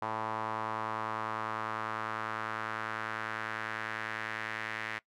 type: tone with band-pass filter sweep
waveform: sawtooth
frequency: 110 Hz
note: A2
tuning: in tune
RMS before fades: -37 dBFS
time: 0.02-4.99 s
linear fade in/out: 5 ms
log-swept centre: 970 to 1900 Hz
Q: 2.6
effects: noise-tail reverb RT60 0.1 s tail -21 dB re dry